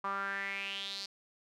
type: tone with band-pass filter sweep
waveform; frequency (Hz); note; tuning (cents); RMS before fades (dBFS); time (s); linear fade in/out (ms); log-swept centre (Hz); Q
sawtooth; 197.1; G3; +10; -38; 0.04-1.06; 5; 1100 to 4700; 5.8
effects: none